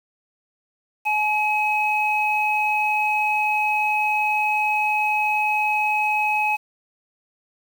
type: tone pair together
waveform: sine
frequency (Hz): 848.3 / 2549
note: G#5 / D#7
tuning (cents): +36 / +41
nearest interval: octave + perfect fifth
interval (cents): 1905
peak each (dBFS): -21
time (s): 1.05-6.57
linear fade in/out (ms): 20
effects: 7-bit